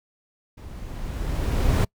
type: noise with level ramp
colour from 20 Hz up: brown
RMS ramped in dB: -40 to -17 dBFS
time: 0.57-1.85 s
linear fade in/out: 10 ms
effects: noise-tail reverb RT60 0.1 s tail -26 dB re dry